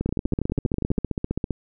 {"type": "two click trains", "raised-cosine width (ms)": 3, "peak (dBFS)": [-12, -11], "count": [13, 23], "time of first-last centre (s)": [[0.01, 0.986], [0.06, 1.507]], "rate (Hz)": [12.3, 15.2], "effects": []}